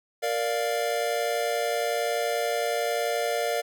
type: chord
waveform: square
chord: Bb major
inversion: none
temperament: equal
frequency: 466.2 / 587.3 / 698.5 Hz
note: Bb4 / D5 / F5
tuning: 0 / 0 / 0 cents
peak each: -30 dBFS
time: 0.22-3.62 s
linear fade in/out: 20 ms
effects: none